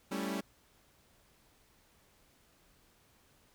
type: chord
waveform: sawtooth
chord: A dominant seventh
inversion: third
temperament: equal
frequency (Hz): 196 / 220 / 277.2 / 329.6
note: G3 / A3 / C#4 / E4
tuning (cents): 0 / 0 / 0 / 0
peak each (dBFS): -34 / -37 / -36 / -39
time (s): 0.11-0.41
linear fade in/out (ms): 10
effects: pink hiss -67 dBFS RMS until 3.54 s